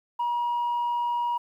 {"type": "tone", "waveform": "sine", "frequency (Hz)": 957, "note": "A#5", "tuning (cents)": 45, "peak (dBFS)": -22, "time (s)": [0.19, 1.38], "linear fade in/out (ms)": 10, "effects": ["tanh soft clip ceiling -22 dBFS", "10-bit"]}